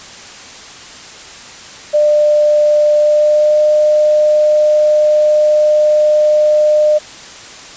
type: tone with pitch glide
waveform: sine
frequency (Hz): 598 to 604.9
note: D5 to D#5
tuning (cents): +31 to -49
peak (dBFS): -7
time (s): 1.93-6.99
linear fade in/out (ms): 20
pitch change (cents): +20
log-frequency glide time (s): 2.98-3.61
effects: white hiss -33 dBFS RMS until 7.76 s + resampled to 16000 Hz